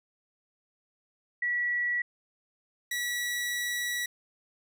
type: tone pair in turn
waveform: sine / sawtooth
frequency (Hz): 1939 / 1939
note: B6 / B6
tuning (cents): -32 / -32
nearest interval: unison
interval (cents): 0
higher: neither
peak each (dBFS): -26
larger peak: neither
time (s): 1.42-2.02 / 2.91-4.06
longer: second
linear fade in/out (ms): 5
effects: none